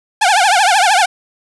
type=tone with vibrato; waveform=sawtooth; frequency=784 Hz; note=G5; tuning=in tune; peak=-5 dBFS; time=0.21-1.06 s; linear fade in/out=10 ms; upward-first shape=triangle; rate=13 Hz; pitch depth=230 cents each way; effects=resampled to 24000 Hz + 7-bit